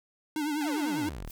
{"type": "tone with vibrato", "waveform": "square", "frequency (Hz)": 298.9, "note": "D4", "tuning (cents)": 31, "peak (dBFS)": -29, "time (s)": [0.36, 1.09], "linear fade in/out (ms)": 2, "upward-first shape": "triangle", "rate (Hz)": 10, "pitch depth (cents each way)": 95}
{"type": "exponential sweep", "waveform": "sawtooth", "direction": "down", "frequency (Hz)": [880, 30.46], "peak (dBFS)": -33, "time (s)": [0.61, 1.3], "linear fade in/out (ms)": 0}
{"type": "noise with exponential growth", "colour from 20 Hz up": "blue", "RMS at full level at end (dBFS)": -41, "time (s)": [1.24, 1.31], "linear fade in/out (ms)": 2, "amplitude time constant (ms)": 15}
{"effects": []}